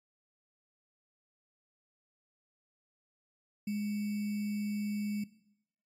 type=tone with sample-and-hold; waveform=sine; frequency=207.7 Hz; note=G#3; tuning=in tune; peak=-31 dBFS; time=3.67-5.24 s; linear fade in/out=5 ms; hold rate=2450 Hz; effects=noise-tail reverb RT60 0.8 s tail -18 dB re dry + MP3 64 kbps